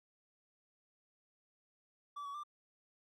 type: tone with pitch steps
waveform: triangle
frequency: 1156 / 1128 / 1185 Hz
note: D6 / C#6 / D6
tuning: -28 / +30 / +15 cents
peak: -40 dBFS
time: 2.16-2.436 s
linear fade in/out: 10 ms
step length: 92 ms
effects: none